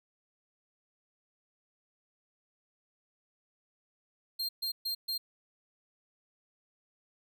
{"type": "tone bursts", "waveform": "45% pulse", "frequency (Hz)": 4196, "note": "C8", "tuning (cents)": 4, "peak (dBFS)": -31, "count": 4, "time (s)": [4.39, 5.18], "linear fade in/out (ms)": 10, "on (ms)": 100, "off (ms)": 130, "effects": []}